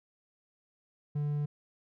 triangle tone, 146.83 Hz, D3, in tune, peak -27 dBFS, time 1.15-1.46 s, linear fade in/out 10 ms, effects none

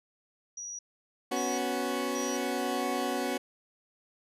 sine tone bursts, 5800 Hz, F#8, 35 cents flat, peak -37 dBFS, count 3, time 0.57-2.37 s, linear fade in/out 5 ms, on 220 ms, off 570 ms
20% pulse chord, B suspended second, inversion none, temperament equal, 246.9 / 277.2 / 370 Hz, B3 / C#4 / F#4, 0 / 0 / 0 cents, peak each -29 dBFS, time 1.31-3.38 s, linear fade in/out 10 ms
effects resampled to 32000 Hz

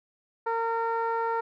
15% pulse tone with low-pass filter, 458 Hz, A#4, 31 cents flat, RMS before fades -28 dBFS, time 0.46-1.41 s, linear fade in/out 10 ms, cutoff 1100 Hz, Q 1.6, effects none

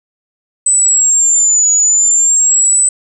sine exponential two-way sweep, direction down then up, 8060 to 6820 to 8060 Hz, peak -7 dBFS, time 0.66-2.89 s, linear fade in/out 5 ms, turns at 1.72 s, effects none

